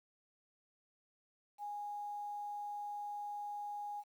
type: tone with quantisation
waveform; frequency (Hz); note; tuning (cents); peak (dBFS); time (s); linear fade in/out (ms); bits
sine; 825; G#5; -12; -40; 1.58-4.04; 50; 11
effects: none